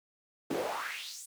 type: noise with high-pass filter sweep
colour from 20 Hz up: brown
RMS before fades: -37 dBFS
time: 0.5-1.26 s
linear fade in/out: 10 ms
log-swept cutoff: 300 to 9100 Hz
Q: 3.6
effects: none